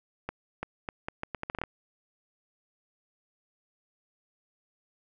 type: accelerating click train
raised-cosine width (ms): 0.5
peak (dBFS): -18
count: 12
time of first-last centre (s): 0.29-1.637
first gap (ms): 340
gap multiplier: 0.76
effects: none